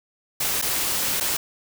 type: noise with dropouts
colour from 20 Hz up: white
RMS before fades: -24 dBFS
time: 0.4-1.37 s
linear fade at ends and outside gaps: 5 ms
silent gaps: 0.616-0.623 / 1.201-1.207 s
effects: none